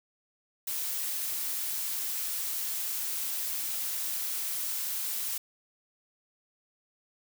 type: noise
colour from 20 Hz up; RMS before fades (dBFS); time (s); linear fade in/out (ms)
blue; -33; 0.67-5.38; 5
effects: none